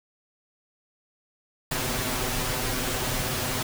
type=noise with comb filter; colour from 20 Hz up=pink; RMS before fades=-28 dBFS; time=1.71-3.63 s; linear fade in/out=5 ms; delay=7.9 ms; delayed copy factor=+0.85; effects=none

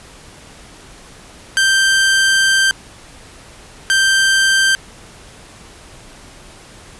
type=tone bursts at uneven times; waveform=sawtooth; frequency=1568 Hz; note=G6; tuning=in tune; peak=-7 dBFS; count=2; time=1.57-2.71 / 3.9-4.75 s; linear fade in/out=0 ms; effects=pink hiss -40 dBFS RMS until 6.99 s + resampled to 24000 Hz

